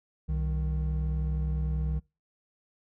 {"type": "tone pair together", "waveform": "triangle", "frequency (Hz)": [64.8, 155.56], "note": ["C2", "D#3"], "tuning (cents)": [-16, 0], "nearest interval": "octave + minor third", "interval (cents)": 1516, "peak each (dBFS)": [-26, -30], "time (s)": [0.28, 2], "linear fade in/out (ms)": 20, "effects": ["noise-tail reverb RT60 0.3 s tail -25 dB re dry"]}